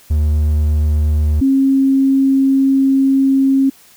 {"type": "tone pair in turn", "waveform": ["triangle", "sine"], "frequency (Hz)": [75.7, 269.8], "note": ["D#2", "C#4"], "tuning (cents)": [-47, -47], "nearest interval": "octave + minor seventh", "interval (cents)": 2200, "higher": "second", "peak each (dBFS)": -9, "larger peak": "neither", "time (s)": [[0.1, 1.41], [1.41, 3.7]], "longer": "second", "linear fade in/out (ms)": 10, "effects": ["white hiss -46 dBFS RMS until 3.96 s"]}